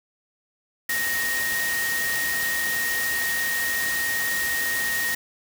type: tone in noise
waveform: sine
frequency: 1864.7 Hz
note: A#6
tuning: in tune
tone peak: -24 dBFS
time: 0.89-5.15 s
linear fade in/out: 5 ms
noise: white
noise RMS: -29 dBFS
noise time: 0.89-5.15 s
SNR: +2 dB
effects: none